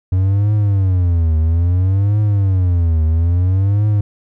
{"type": "tone with vibrato", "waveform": "triangle", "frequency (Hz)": 91.3, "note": "F#2", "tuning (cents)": -23, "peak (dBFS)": -9, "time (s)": [0.12, 4.01], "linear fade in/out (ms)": 5, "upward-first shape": "triangle", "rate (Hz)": 0.6, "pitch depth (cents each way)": 270, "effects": []}